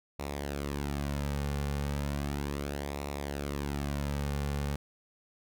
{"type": "tone with flanger", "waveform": "sawtooth", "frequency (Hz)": 71.3, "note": "C#2", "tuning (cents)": 49, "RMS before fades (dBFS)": -34, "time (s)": [0.19, 4.76], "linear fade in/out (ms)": 5, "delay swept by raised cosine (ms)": [0.63, 3.13], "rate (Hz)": 0.35, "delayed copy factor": -0.6, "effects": []}